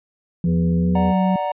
harmonic tone, 82.41 Hz, E2, in tune, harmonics 1 / 3 / 5 / 6, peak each -24 / -29 / -31 / -32 dBFS, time 0.44-1.14 s, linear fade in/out 50 ms
sine tone with pitch glide, 171.6 to 186.05 Hz, F3 to F#3, -30 to +10 cents, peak -16 dBFS, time 0.44-1.36 s, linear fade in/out 2 ms, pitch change +140 cents, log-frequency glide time 0.76-1.05 s
triangle chord, D augmented, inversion none, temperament equal, 587.3 / 740 / 932.3 Hz, D5 / F#5 / A#5, 0 / 0 / 0 cents, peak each -23 dBFS, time 0.95-1.52 s, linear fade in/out 5 ms
effects resampled to 8000 Hz

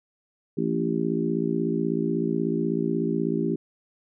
harmonic tone with a mistuned harmonic, 56.3 Hz, A1, 40 cents sharp, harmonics 3 / 4 / 5 / 6 / 7, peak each -29 / -29 / -29 / -29 / -29 dBFS, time 0.57-3.56 s, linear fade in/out 10 ms, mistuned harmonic 3, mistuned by -23 cents, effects none

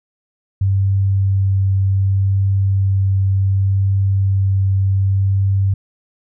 sine tone with vibrato, 97.2 Hz, G2, 14 cents flat, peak -12 dBFS, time 0.61-5.74 s, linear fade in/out 5 ms, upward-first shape triangle, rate 0.67 Hz, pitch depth 10 cents each way, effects none

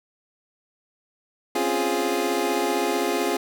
25% pulse chord, Db major seventh, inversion third, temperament equal, 261.6 / 277.2 / 349.2 / 415.3 Hz, C4 / Db4 / F4 / Ab4, 0 / 0 / 0 / 0 cents, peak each -27 / -26 / -22 / -22 dBFS, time 1.55-3.37 s, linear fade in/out 5 ms, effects none

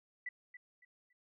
sine tone with echo, 1975.5 Hz, B6, in tune, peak -38 dBFS, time 0.26-0.29 s, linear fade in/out 5 ms, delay 280 ms, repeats 3, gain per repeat -11 dB, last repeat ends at 1.13 s, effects none

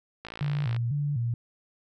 click train, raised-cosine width 0.3 ms, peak -22 dBFS, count 30, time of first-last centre 0.25-0.764 s, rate 56.4 Hz
sine tone with vibrato, 130.81 Hz, C3, in tune, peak -25 dBFS, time 0.41-1.34 s, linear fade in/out 2 ms, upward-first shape square, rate 2 Hz, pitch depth 180 cents each way
effects none

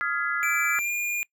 sine chord, F half-diminished seventh, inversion third, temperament just, 1257.2 / 1396.9 / 1676.3 / 2012 Hz, Eb6 / F6 / Ab6 / Cb7, +18 / 0 / +16 / +32 cents, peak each -32 / -28 / -29 / -32 dBFS, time 0.01-0.79 s, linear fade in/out 0 ms
square tone with pitch glide, 2334 to 2418 Hz, D7 to D7, -11 to +50 cents, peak -26 dBFS, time 0.43-1.23 s, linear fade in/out 0 ms, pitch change +61 cents, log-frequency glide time 0.72-0.92 s
effects noise-tail reverb RT60 0.1 s tail -23 dB re dry

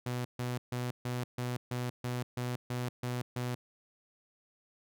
sawtooth tone bursts, 123.47 Hz, B2, in tune, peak -29 dBFS, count 11, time 0.06-3.55 s, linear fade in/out 5 ms, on 190 ms, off 140 ms, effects none

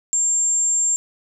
sine tone, 7380 Hz, A#8, 18 cents flat, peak -16 dBFS, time 0.13-0.96 s, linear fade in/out 0 ms, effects none

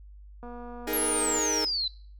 click train, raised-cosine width 1 ms, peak -30 dBFS, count 232, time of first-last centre 0.43-1.389 s, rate 241 Hz
sawtooth chord, D# suspended fourth, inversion none, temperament equal, 311.1 / 415.3 / 466.2 Hz, D#4 / G#4 / A#4, 0 / 0 / 0 cents, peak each -29 dBFS, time 0.87-1.65 s, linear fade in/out 5 ms
sine exponential sweep, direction down, 11790 to 3947 Hz, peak -26 dBFS, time 0.93-1.88 s, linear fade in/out 5 ms
effects noise-tail reverb RT60 0.5 s tail -22 dB re dry + added 50 Hz sine -45 dBFS peak until 2.19 s

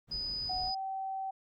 brown noise, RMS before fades -47 dBFS, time 0.07-0.73 s, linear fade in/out 50 ms
sine tone, 4978 Hz, D#8, in tune, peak -34 dBFS, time 0.11-0.75 s, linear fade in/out 10 ms
sine tone with pitch glide, 740 to 770.1 Hz, F#5 to G5, 0 to -31 cents, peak -34 dBFS, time 0.49-1.31 s, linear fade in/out 10 ms, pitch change +69 cents, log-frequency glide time 0.65-0.72 s
effects none

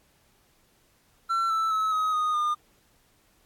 triangle tone with pitch steps, 1350 / 1321.5 / 1293.5 / 1266.2 / 1239.4 / 1213.2 Hz, E6 / E6 / E6 / D#6 / D#6 / D#6, +41 / +4 / -33 / +30 / -7 / -44 cents, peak -21 dBFS, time 1.29-2.55 s, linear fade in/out 20 ms, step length 210 ms, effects pink hiss -64 dBFS RMS until 3.45 s + AAC 64 kbps

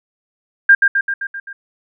sine tone with echo, 1600 Hz, G6, 35 cents sharp, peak -4 dBFS, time 0.69-0.75 s, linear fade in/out 5 ms, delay 130 ms, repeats 6, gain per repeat -4 dB, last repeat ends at 1.53 s, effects none

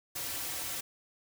white noise with comb filter, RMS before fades -37 dBFS, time 0.15-0.81 s, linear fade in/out 10 ms, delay 4.8 ms, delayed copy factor -0.9, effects none

